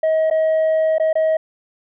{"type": "tone with dropouts", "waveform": "sine", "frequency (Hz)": 635, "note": "D#5", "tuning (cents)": 35, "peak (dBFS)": -11, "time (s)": [0.03, 1.37], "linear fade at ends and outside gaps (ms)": 5, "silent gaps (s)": [[0.301, 0.31], [0.983, 0.998], [1.13, 1.154]], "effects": ["tanh soft clip ceiling -13 dBFS"]}